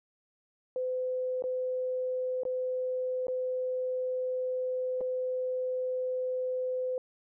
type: tone with dropouts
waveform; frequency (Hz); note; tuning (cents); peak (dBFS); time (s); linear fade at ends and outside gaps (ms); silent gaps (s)
sine; 509; C5; -48; -29; 0.76-6.98; 1; 1.423-1.439 / 2.434-2.452 / 3.269-3.282 / 5.008-5.012
effects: none